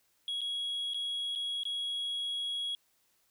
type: tone with dropouts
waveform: sine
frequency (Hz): 3322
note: G#7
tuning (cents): 0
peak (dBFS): -30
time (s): 0.28-2.75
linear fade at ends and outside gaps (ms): 1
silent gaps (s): 0.408-0.415 / 0.936-0.944 / 1.352-1.358 / 1.634-1.653
effects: tanh soft clip ceiling -31 dBFS + white hiss -72 dBFS RMS until 3.3 s